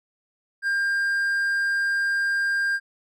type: tone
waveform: triangle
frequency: 1600 Hz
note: G6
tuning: 35 cents sharp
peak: -19 dBFS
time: 0.62-2.8 s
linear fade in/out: 50 ms
effects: none